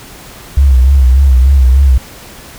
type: tone with vibrato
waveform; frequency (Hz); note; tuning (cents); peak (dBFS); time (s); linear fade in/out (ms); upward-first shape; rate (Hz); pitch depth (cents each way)
sine; 66; C2; +16; -3; 0.57-1.98; 5; sine; 3.4; 93
effects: pink hiss -33 dBFS RMS until 2.58 s